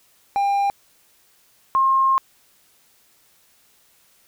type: tone pair in turn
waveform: triangle / sine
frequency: 800 / 1067.9 Hz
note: G5 / C6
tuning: +35 / +35 cents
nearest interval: perfect fourth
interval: 500 cents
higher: second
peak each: -15 / -14 dBFS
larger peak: second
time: 0.36-0.7 / 1.75-2.18 s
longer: second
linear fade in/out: 0 ms
effects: white hiss -58 dBFS RMS until 4.27 s